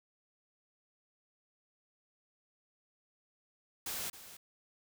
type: noise with echo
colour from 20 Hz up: white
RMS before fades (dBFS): -39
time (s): 3.86-4.1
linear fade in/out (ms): 5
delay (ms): 270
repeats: 1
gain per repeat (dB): -13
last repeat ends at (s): 4.37
effects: none